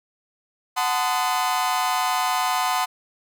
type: chord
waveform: 40% pulse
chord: F# diminished seventh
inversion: none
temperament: equal with one note detuned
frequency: 740 / 880 / 1025 / 1244.5 Hz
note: F#5 / A5 / C6 / Eb6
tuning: 0 / 0 / -36 / 0 cents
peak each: -24 / -27 / -24 / -28 dBFS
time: 0.76-2.86 s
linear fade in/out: 20 ms
effects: none